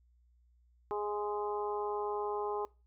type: harmonic tone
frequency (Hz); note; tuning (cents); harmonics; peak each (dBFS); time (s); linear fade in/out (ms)
207.7; G#3; 0; 2 / 3 / 4 / 5 / 6; -35 / -49 / -38 / -41 / -48; 0.91-2.65; 0
effects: noise-tail reverb RT60 0.3 s tail -23 dB re dry + added 60 Hz sine -64 dBFS peak until 2.86 s